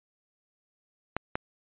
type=clicks; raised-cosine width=0.5 ms; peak=-13 dBFS; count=2; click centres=1.166 / 1.355 s; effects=resampled to 8000 Hz